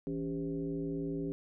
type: tone with frequency modulation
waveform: sine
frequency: 280.1 Hz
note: C#4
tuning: 18 cents sharp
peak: -33 dBFS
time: 0.07-1.32 s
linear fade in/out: 0 ms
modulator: 117 Hz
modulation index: 1.2
effects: none